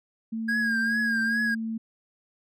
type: tone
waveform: sine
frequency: 224.1 Hz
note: A3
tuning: 32 cents sharp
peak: -28 dBFS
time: 0.32-1.78 s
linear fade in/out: 10 ms
type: tone with vibrato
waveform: triangle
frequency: 1629 Hz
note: G#6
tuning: 34 cents flat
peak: -22 dBFS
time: 0.48-1.55 s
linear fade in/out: 10 ms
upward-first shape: triangle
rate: 2.4 Hz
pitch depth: 69 cents each way
effects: none